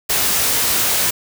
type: noise with comb filter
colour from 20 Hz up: white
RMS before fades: -17 dBFS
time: 0.09-1.11 s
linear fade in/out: 10 ms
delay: 18 ms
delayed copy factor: +0.5
effects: none